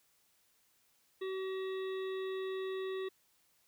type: harmonic tone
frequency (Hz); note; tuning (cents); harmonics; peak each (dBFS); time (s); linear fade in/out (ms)
380; F#4; +46; 1 / 3 / 5 / 7 / 9 / 10; -36 / -50 / -50 / -57 / -57 / -54; 1.21-3.09; 10
effects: white hiss -72 dBFS RMS until 3.67 s